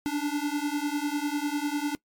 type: beating tone pair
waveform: square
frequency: 287.8 / 297.8 Hz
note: D4 / D4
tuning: -35 / +24 cents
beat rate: 10 Hz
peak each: -30 dBFS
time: 0.06-1.95 s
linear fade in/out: 0 ms
effects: noise-tail reverb RT60 0.1 s tail -22 dB re dry + MP3 96 kbps